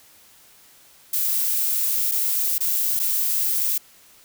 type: noise with dropouts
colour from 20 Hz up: violet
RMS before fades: -22 dBFS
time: 1.13-3.78 s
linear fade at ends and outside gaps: 5 ms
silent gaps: 2.115-2.119 / 2.582-2.605 / 2.994-2.998 s
effects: white hiss -52 dBFS RMS until 4.24 s